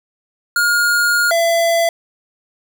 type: tone pair in turn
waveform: square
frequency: 1425 / 672.5 Hz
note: F6 / E5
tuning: +34 / +34 cents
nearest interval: octave + minor second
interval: 1300 cents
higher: first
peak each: -13 dBFS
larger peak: neither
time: 0.56-1.31 / 1.31-1.89 s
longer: first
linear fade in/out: 2 ms
effects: none